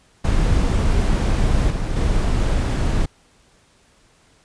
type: noise with level steps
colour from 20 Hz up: brown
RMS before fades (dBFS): -17 / -22 / -18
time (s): 0.24-3.06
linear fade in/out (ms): 10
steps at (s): 1.7 / 1.96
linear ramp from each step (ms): 5
effects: pink hiss -56 dBFS RMS until 4.44 s + resampled to 22050 Hz